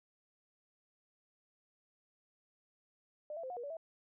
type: tone with pitch steps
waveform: sine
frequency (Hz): 602 / 667 / 519 / 721 / 479.4 / 571 / 652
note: D5 / E5 / C5 / F#5 / A#4 / D5 / E5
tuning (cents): +43 / +20 / -14 / -45 / +48 / -49 / -19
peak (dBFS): -40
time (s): 3.3-3.769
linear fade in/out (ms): 2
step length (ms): 67
effects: none